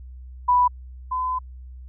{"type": "tone pair in turn", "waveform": "sine", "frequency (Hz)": [987.8, 1015.6], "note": ["B5", "B5"], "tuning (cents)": [0, 48], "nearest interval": "unison", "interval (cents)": 48, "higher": "second", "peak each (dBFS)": [-14, -22], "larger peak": "first", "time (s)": [[0.48, 0.68], [1.11, 1.39]], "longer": "second", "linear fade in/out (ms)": 10, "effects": ["added 63 Hz sine -37 dBFS peak until 1.88 s"]}